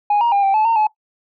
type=tone with pitch steps; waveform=sine; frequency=827 / 943 / 803 / 783 / 864 / 914 / 856 Hz; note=G#5 / A#5 / G5 / G5 / A5 / A#5 / A5; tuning=-8 / +20 / +41 / -2 / -32 / -34 / -48 cents; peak=-10 dBFS; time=0.1-0.87 s; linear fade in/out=5 ms; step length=110 ms; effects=noise-tail reverb RT60 0.1 s tail -19 dB re dry + tanh soft clip ceiling -11 dBFS